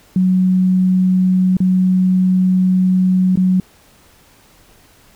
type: tone with dropouts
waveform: sine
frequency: 185 Hz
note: F#3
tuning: in tune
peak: -10 dBFS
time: 0.16-3.6 s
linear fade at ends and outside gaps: 2 ms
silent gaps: 1.569-1.603 / 3.357-3.373 s
effects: pink hiss -49 dBFS RMS until 5.15 s